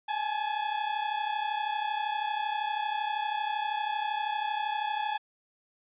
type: tone pair together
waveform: 40% pulse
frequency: 830.6 / 863.3 Hz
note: G#5 / A5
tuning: 0 / -33 cents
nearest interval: minor second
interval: 67 cents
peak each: -31 / -31 dBFS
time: 0.08-5.18 s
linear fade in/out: 10 ms
effects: resampled to 8000 Hz